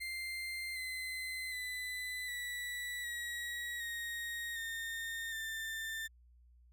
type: tone with pitch steps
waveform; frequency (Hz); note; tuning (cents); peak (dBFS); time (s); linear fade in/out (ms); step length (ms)
35% pulse; 2093 / 2046 / 2001 / 1956.2 / 1912.6 / 1870 / 1828.4 / 1787.7; C7 / C7 / B6 / B6 / A#6 / A#6 / A#6 / A6; 0 / -39 / +22 / -17 / +44 / +5 / -34 / +27; -37; 0-6.08; 20; 760
effects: added 60 Hz sine -60 dBFS peak until 6.72 s